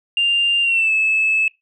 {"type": "tone with pitch glide", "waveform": "sine", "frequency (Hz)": [2794, 2607], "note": ["F7", "E7"], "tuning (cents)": [0, -20], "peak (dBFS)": -13, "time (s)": [0.17, 1.48], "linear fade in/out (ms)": 2, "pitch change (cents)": -120, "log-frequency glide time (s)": [0.62, 0.92], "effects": ["noise-tail reverb RT60 0.2 s tail -22 dB re dry", "tanh soft clip ceiling -9 dBFS"]}